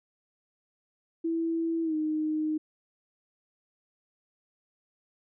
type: tone with pitch glide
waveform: sine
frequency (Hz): 329.6 to 309.3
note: E4 to D#4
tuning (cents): 0 to -10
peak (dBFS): -26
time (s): 1.24-2.58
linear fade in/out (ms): 10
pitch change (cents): -110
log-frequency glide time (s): 1.83-1.95
effects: none